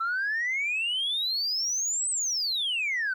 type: exponential two-way sweep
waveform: sine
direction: up then down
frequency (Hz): 1315 to 8260 to 1472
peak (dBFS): -24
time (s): 0-3.14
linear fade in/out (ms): 10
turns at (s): 2.1
effects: tanh soft clip ceiling -23 dBFS + 11-bit